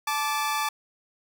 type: tone pair together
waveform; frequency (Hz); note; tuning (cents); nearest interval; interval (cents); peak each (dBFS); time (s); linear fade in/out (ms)
sawtooth; 870 / 1170; A5 / D6; -20 / -7; perfect fourth; 513; -24; 0.07-0.69; 5
effects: none